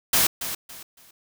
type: noise with echo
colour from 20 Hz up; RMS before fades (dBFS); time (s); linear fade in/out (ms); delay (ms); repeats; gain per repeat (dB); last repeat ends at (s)
white; -19; 0.13-0.27; 5; 280; 3; -11; 1.11
effects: none